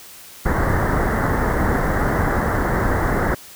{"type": "low-pass noise", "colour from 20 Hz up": "pink", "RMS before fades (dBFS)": -19, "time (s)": [0.45, 3.35], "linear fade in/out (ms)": 10, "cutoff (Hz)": 2000, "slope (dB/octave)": 96, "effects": ["white hiss -41 dBFS RMS until 3.55 s"]}